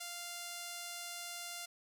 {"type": "tone with band-pass filter", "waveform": "sawtooth", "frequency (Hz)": 697, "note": "F5", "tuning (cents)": -4, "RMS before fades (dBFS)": -45, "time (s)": [0, 1.66], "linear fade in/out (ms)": 10, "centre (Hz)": 8300, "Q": 0.57, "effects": []}